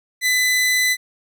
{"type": "tone", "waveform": "sawtooth", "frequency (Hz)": 2005, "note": "B6", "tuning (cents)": 26, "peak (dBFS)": -12, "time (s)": [0.21, 0.97], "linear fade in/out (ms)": 50, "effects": []}